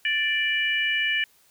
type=harmonic tone; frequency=587.3 Hz; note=D5; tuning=in tune; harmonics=3 / 4 / 5; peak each=-25 / -26 / -27 dBFS; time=0.05-1.24 s; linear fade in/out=2 ms; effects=white hiss -60 dBFS RMS until 1.5 s